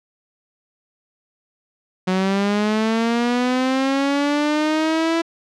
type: linear sweep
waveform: sawtooth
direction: up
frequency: 183.5 to 333.8 Hz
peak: -13 dBFS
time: 2.07-5.22 s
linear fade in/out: 10 ms
effects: low-pass 5000 Hz 12 dB/octave